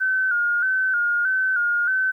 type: tone with vibrato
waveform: sine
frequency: 1475 Hz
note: F#6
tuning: 6 cents flat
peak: -18 dBFS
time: 0-2.12 s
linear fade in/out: 20 ms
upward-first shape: square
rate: 1.6 Hz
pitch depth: 61 cents each way
effects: 10-bit